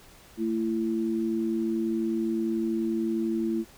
sine tone pair together, 223.6 / 335 Hz, A3 / E4, +28 / +28 cents, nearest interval perfect fifth, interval 700 cents, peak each -28 / -27 dBFS, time 0.37-3.65 s, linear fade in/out 50 ms, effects pink hiss -53 dBFS RMS until 3.77 s

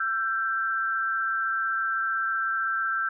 sine tone pair together, 1342.1 / 1568 Hz, E6 / G6, +31 / 0 cents, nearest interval minor third, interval 269 cents, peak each -27 dBFS, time 0-3.09 s, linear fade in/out 5 ms, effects none

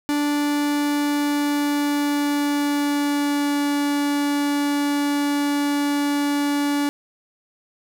45% pulse tone with pitch glide, 291.9 to 288 Hz, D4 to D4, -10 to -34 cents, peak -19 dBFS, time 0.09-6.89 s, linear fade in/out 0 ms, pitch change -24 cents, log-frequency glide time 0.29-3.64 s, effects none

